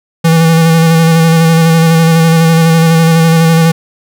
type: tone with vibrato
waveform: square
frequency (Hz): 163.8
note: E3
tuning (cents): -11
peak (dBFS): -5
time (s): 0.24-3.72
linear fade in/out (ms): 10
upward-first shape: square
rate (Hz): 12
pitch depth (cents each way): 20
effects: none